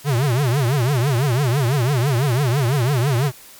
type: tone with vibrato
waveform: square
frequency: 130.81 Hz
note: C3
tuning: in tune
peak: -16 dBFS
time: 0.04-3.32 s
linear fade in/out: 50 ms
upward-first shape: triangle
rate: 6 Hz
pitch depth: 270 cents each way
effects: white hiss -43 dBFS RMS until 3.59 s + MP3 96 kbps